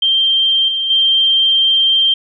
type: tone with level steps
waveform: sine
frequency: 3158 Hz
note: G7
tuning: 12 cents sharp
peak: -10 / -15 / -9 dBFS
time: 0.02-2.14 s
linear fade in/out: 5 ms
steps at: 0.68 / 0.9 s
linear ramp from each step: 5 ms
effects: none